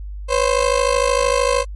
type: ring-modulated tone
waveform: 30% pulse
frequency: 523.3 Hz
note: C5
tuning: in tune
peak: -9 dBFS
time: 0.28-1.65 s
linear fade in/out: 50 ms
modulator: 26.6 Hz
effects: added 50 Hz sine -27 dBFS peak until 1.75 s + MP3 48 kbps